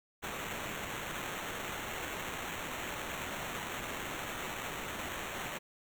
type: noise with sample-and-hold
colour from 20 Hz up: blue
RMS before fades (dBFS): -40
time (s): 0.22-5.59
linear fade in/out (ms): 20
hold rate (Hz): 4900
effects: none